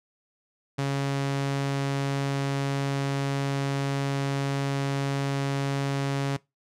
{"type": "tone", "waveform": "sawtooth", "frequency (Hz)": 138.59, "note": "C#3", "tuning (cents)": 0, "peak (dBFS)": -21, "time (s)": [0.78, 6.37], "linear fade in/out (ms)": 10, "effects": ["noise-tail reverb RT60 0.2 s tail -21 dB re dry", "low-pass 8000 Hz 12 dB/octave"]}